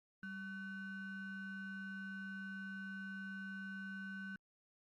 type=ring-modulated tone; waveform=triangle; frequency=659.3 Hz; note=E5; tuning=in tune; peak=-39 dBFS; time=0.23-4.36 s; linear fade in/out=2 ms; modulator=854 Hz; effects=Opus 48 kbps

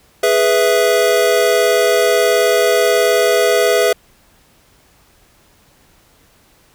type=chord; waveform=square; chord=E major; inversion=first; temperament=equal; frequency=415.3 / 493.9 / 659.3 Hz; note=G#4 / B4 / E5; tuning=0 / 0 / 0 cents; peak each=-16 dBFS; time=0.23-3.93 s; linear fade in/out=5 ms; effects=pink hiss -52 dBFS RMS until 6.74 s

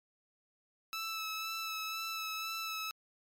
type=tone with vibrato; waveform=15% pulse; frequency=1311 Hz; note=E6; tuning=10 cents flat; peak=-30 dBFS; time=0.93-2.91 s; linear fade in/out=0 ms; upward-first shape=sine; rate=2 Hz; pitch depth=20 cents each way; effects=MP3 96 kbps

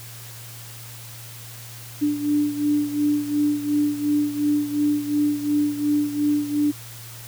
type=beating tone pair; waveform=sine; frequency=293.7 / 296.5 Hz; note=D4 / D4; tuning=0 / +17 cents; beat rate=2.8 Hz; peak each=-20 / -25 dBFS; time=2.01-6.72 s; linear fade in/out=20 ms; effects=added 116 Hz sine -40 dBFS peak until 7.27 s + white hiss -41 dBFS RMS until 7.27 s

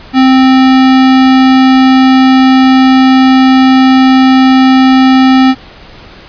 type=tone; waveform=square; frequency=261.6 Hz; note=C4; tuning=in tune; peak=-3 dBFS; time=0.13-5.55 s; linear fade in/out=50 ms; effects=pink hiss -33 dBFS RMS until 6.28 s + resampled to 11025 Hz

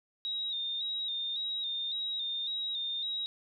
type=tone with vibrato; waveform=sine; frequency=3729 Hz; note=A#7; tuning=in tune; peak=-32 dBFS; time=0.25-3.26 s; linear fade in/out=0 ms; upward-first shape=square; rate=1.8 Hz; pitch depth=45 cents each way; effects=none

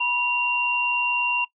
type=tone pair together; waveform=sine; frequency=974.7 / 2764 Hz; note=B5 / F7; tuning=-23 / -19 cents; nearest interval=octave + tritone; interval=1804 cents; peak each=-26 / -21 dBFS; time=0-1.45 s; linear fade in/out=10 ms; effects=noise-tail reverb RT60 0.1 s tail -20 dB re dry

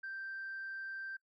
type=tone; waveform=sine; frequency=1568 Hz; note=G6; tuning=in tune; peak=-39 dBFS; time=0.03-1.17 s; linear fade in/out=10 ms; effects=noise-tail reverb RT60 0.1 s tail -23 dB re dry + tanh soft clip ceiling -37 dBFS

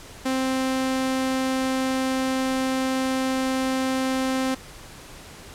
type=tone; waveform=sawtooth; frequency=262 Hz; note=C4; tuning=2 cents sharp; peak=-18 dBFS; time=0.25-4.55 s; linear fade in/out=10 ms; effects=pink hiss -43 dBFS RMS until 5.54 s + low-pass 11000 Hz 12 dB/octave

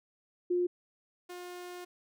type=tone pair in turn; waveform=sine / sawtooth; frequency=355.3 / 356.7 Hz; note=F4 / F4; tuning=+30 / +37 cents; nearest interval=unison; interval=7 cents; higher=second; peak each=-26 / -38 dBFS; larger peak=first; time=0.5-0.67 / 1.29-1.85 s; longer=second; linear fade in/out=10 ms; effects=none

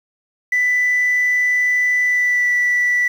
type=tone with pitch glide; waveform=sine; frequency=1987 to 1964.2 Hz; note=B6 to B6; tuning=+10 to -10 cents; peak=-12 dBFS; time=0.52-3.08 s; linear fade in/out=5 ms; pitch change=-20 cents; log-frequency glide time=2.05-2.51 s; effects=tanh soft clip ceiling -11 dBFS + 7-bit

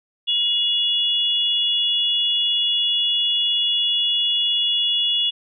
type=tone pair together; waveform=sine; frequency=2872 / 3409 Hz; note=F7 / G#7; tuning=+48 / +45 cents; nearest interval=minor third; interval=297 cents; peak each=-20 dBFS; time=0.27-5.31 s; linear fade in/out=20 ms; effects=none

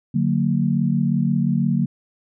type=chord; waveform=sine; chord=D augmented; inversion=none; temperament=just; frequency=146.83 / 183.54 / 229.4 Hz; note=D3 / F#3 / A#3; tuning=0 / -14 / -28 cents; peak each=-21 dBFS; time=0.14-1.86 s; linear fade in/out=10 ms; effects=none

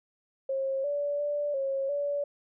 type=tone with pitch steps; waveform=sine; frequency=538 / 577 / 584 / 543 / 574 Hz; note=C5 / D5 / D5 / C#5 / D5; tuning=+48 / -31 / -10 / -36 / -40 cents; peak=-27 dBFS; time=0.49-2.24 s; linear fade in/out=5 ms; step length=350 ms; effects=none

